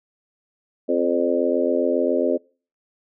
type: harmonic tone with a mistuned harmonic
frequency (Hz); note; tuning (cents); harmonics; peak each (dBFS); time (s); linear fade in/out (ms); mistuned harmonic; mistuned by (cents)
87.31; F2; 0; 3 / 4 / 5 / 6 / 7; -24 / -24 / -24 / -24 / -24; 0.88-2.38; 20; 7; -26
effects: noise-tail reverb RT60 0.4 s tail -26 dB re dry